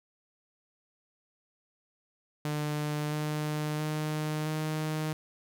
sawtooth tone with pitch steps, 149.7 / 151.53 / 153.38 / 155.25 Hz, D3 / D#3 / D#3 / D#3, +33 / -45 / -24 / -3 cents, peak -26 dBFS, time 2.45-5.13 s, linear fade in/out 2 ms, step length 670 ms, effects none

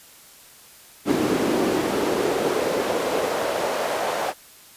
brown noise with high-pass filter sweep, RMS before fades -23 dBFS, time 1.05-4.34 s, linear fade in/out 50 ms, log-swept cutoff 290 to 670 Hz, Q 2.3, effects white hiss -48 dBFS RMS until 4.76 s + resampled to 32000 Hz

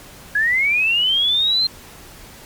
sine linear sweep, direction up, 1646 to 4186 Hz, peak -14 dBFS, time 0.35-1.67 s, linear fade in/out 5 ms, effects pink hiss -41 dBFS RMS until 2.45 s + MP3 96 kbps

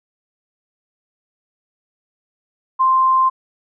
sine tone, 1046.5 Hz, C6, in tune, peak -11 dBFS, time 2.79-3.3 s, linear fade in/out 20 ms, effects none

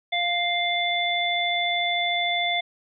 harmonic tone, 698.5 Hz, F5, in tune, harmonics 1 / 3 / 5, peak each -26 / -26 / -26 dBFS, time 0.12-2.61 s, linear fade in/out 10 ms, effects none

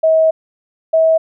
sine tone pair in turn, 640 / 645.2 Hz, D#5 / E5, +49 / -37 cents, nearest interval unison, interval 14 cents, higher second, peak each -8 dBFS, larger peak neither, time 0.03-0.31 / 0.93-1.18 s, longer first, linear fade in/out 10 ms, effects none

